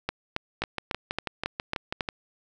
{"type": "two click trains", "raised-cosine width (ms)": 0.3, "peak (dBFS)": [-13, -11], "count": [10, 8], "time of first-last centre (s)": [[0.62, 2.088], [0.09, 2.008]], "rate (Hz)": [6.13, 3.65], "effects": []}